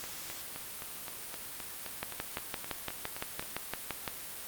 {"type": "two click trains", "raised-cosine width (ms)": 0.3, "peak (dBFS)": [-24, -17], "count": [14, 13], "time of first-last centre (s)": [[0.04, 3.425], [2.03, 4.078]], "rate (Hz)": [3.84, 5.86], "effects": ["white hiss -43 dBFS RMS until 4.47 s", "Opus 48 kbps"]}